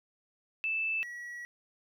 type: tone pair in turn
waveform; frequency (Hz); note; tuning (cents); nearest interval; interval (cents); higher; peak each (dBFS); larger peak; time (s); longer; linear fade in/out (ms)
sine / triangle; 2637 / 1926.4; E7 / B6; 0 / -44; perfect fourth; 544; first; -29 / -38; first; 0.64-1.03 / 1.03-1.45; second; 0
effects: none